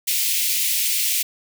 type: high-pass noise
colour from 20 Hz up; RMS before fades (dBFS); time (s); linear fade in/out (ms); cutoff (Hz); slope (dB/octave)
white; -21; 0.07-1.23; 10; 2100; 48
effects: none